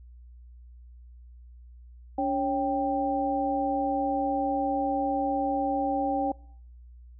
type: tone cluster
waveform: sine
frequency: 285.3 / 550 / 787 Hz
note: C#4 / C#5 / G5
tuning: +50 / -14 / +7 cents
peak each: -29 / -31 / -27 dBFS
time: 2.18-6.32 s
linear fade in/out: 5 ms
effects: noise-tail reverb RT60 0.7 s tail -25 dB re dry + added 60 Hz sine -46 dBFS peak until 7.19 s